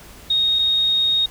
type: tone pair in turn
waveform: sine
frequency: 3729 / 3729 Hz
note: A#7 / A#7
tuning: 0 / 0 cents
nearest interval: unison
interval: 0 cents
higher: neither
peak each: -15 dBFS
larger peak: neither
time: 0.3-0.59 / 0.59-1.26 s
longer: second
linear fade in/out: 5 ms
effects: added 50 Hz sine -47 dBFS peak until 1.3 s + pink hiss -43 dBFS RMS until 1.3 s